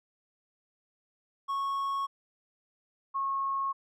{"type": "tone pair in turn", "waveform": ["triangle", "sine"], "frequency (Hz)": [1102, 1091.2], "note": ["C#6", "C#6"], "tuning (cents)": [-11, -28], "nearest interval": "unison", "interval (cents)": 17, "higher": "first", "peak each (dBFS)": [-27, -28], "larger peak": "first", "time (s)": [[1.48, 2.07], [3.14, 3.73]], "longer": "neither", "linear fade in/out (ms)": 20, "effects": []}